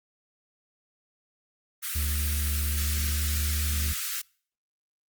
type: high-pass noise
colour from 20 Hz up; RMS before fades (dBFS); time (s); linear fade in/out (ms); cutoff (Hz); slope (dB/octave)
white; -32; 1.82-4.22; 20; 1200; 96
type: tone with pitch glide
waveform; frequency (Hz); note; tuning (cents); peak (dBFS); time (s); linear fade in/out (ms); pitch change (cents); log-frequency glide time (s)
triangle; 73.42 to 74.44; D2 to D2; 0 to +24; -24; 1.95-3.93; 10; +24; 2.85-3.2
effects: noise-tail reverb RT60 0.5 s tail -25 dB re dry + Opus 24 kbps